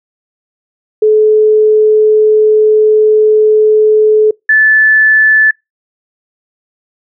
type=tone pair in turn; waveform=sine; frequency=429.7 / 1742.8 Hz; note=A4 / A6; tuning=-41 / -17 cents; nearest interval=2 octaves; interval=2424 cents; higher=second; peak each=-4 dBFS; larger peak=neither; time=1.02-4.31 / 4.49-5.51 s; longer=first; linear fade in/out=5 ms; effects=noise-tail reverb RT60 0.2 s tail -26 dB re dry